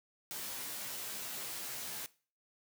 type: noise with comb filter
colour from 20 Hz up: white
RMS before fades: -42 dBFS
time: 0.31-2.06 s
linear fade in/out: 0 ms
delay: 15 ms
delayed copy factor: +0.85
effects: noise-tail reverb RT60 0.4 s tail -20 dB re dry + high-pass 100 Hz 12 dB/octave